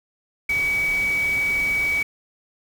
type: tone in noise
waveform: sine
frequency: 2271 Hz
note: C#7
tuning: 41 cents sharp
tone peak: -19 dBFS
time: 0.49-2.03 s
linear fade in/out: 5 ms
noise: pink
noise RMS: -35 dBFS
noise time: 0.49-2.03 s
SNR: +13 dB
effects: none